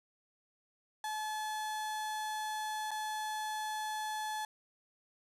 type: tone with dropouts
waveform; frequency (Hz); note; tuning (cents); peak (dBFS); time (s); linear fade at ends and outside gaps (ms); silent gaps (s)
35% pulse; 860; A5; -40; -34; 1.04-4.45; 2; 2.908-2.914
effects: resampled to 32000 Hz + 11-bit